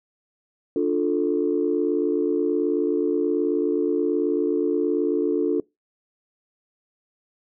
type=chord; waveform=sine; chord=D minor; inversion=none; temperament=just; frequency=293.7 / 352.4 / 440.5 Hz; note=D4 / F4 / A4; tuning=0 / +16 / +2 cents; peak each=-23 dBFS; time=0.76-5.6 s; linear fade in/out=2 ms; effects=noise-tail reverb RT60 0.2 s tail -23 dB re dry + tanh soft clip ceiling -10 dBFS